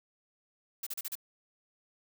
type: noise bursts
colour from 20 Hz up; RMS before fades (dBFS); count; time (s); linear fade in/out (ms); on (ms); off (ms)
blue; -37; 5; 0.83-1.154; 5; 36; 36
effects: none